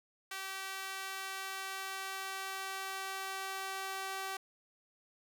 sawtooth tone with high-pass filter sweep, 385.3 Hz, G4, 30 cents flat, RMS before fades -41 dBFS, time 0.31-4.37 s, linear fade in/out 5 ms, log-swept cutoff 1400 to 850 Hz, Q 0.96, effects none

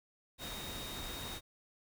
sine tone in noise, 3729 Hz, A#7, in tune, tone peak -46 dBFS, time 0.38-1.41 s, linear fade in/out 50 ms, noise pink, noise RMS -44 dBFS, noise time 0.38-1.41 s, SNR -5 dB, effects none

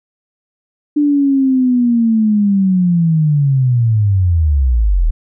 sine linear sweep, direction down, 296.9 to 36.65 Hz, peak -9 dBFS, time 0.96-5.11 s, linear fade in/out 10 ms, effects none

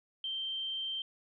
sine tone, 3136 Hz, G7, in tune, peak -34 dBFS, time 0.24-1.02 s, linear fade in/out 2 ms, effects none

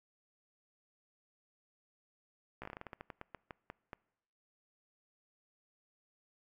slowing click train, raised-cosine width 0.5 ms, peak -29 dBFS, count 17, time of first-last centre 2.62-3.932 s, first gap 15 ms, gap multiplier 1.2, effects noise-tail reverb RT60 0.9 s tail -24 dB re dry

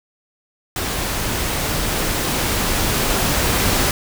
pink noise with level ramp, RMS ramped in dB -23 to -17 dBFS, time 0.76-3.91 s, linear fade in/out 2 ms, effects none

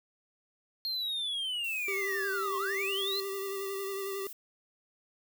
triangle linear two-way sweep, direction down then up, 4244 to 1046.5 to 4244 Hz, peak -30 dBFS, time 0.85-3.2 s, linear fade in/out 0 ms, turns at 2.57 s
violet noise, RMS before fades -45 dBFS, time 1.64-4.33 s, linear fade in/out 2 ms
square tone with vibrato, 392 Hz, G4, in tune, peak -35 dBFS, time 1.88-4.27 s, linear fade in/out 2 ms, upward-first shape sine, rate 11 Hz, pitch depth 28 cents each way
effects none

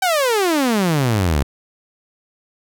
sawtooth exponential sweep, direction down, 779 to 65.9 Hz, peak -11 dBFS, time 0.02-1.43 s, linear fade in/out 5 ms, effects none

